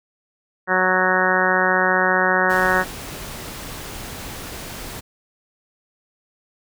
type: harmonic tone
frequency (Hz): 185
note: F#3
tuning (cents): 0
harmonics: 1 / 2 / 3 / 4 / 5 / 6 / 7 / 8 / 9 / 10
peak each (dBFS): -28 / -25 / -24 / -25 / -25 / -25 / -27 / -22 / -23 / -23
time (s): 0.67-2.85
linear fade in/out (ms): 50
type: noise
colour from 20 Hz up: pink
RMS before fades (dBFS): -33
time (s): 2.49-5.01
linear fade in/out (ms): 20
effects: none